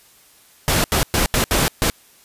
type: noise bursts at uneven times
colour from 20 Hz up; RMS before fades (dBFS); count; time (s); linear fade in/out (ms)
pink; -17; 6; 0.68-0.84 / 0.92-1.03 / 1.14-1.26 / 1.34-1.44 / 1.51-1.68 / 1.82-1.9; 0
effects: white hiss -51 dBFS RMS until 2.24 s + resampled to 32000 Hz